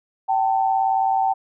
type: tone pair together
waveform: sine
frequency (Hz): 772.2 / 891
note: G5 / A5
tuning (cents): -26 / +22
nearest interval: major second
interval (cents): 248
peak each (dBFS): -18 / -22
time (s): 0.28-1.34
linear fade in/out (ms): 20
effects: none